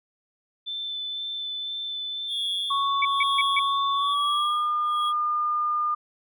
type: tone with vibrato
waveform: sine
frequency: 3528 Hz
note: A7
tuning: 4 cents sharp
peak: -29 dBFS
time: 0.66-4.15 s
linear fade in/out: 20 ms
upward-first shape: sine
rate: 2 Hz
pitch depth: 10 cents each way
type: tone with tremolo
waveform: triangle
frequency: 3322 Hz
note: G#7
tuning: in tune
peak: -25 dBFS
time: 2.27-5.13 s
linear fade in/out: 50 ms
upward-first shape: sine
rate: 1.1 Hz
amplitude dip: 95%
type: tone with pitch glide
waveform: sine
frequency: 1110 to 1210.5 Hz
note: C#6 to D#6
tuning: +2 to -48 cents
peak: -22 dBFS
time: 2.7-5.95 s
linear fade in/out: 10 ms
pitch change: +150 cents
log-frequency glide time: 3.93-4.54 s
type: tone bursts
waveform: sine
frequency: 2275 Hz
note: C#7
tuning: 44 cents sharp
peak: -20 dBFS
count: 4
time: 3.02-3.594 s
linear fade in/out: 5 ms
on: 31 ms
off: 150 ms
effects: none